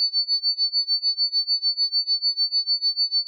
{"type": "tone with tremolo", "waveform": "sine", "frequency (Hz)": 4498, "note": "C#8", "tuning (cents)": 24, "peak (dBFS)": -16, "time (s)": [0, 3.27], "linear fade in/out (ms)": 0, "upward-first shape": "sine", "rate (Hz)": 6.7, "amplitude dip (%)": 95, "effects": []}